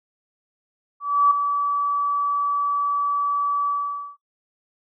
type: tone with ADSR envelope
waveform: sine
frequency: 1149 Hz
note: D6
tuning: 38 cents flat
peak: -11 dBFS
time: 1-4.17 s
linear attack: 310 ms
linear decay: 5 ms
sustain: -8 dB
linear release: 490 ms
effects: noise-tail reverb RT60 0.1 s tail -24 dB re dry